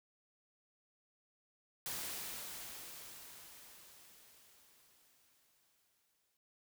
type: noise with exponential decay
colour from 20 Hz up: white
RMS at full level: -41 dBFS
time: 1.86-6.37 s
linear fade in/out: 1 ms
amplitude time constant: 980 ms
effects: none